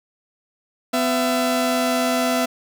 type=tone pair together; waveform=sawtooth; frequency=251.6 / 670.9 Hz; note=B3 / E5; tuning=+32 / +30 cents; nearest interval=octave + perfect fourth; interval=1698 cents; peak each=-17 dBFS; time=0.93-2.46 s; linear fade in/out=10 ms; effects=none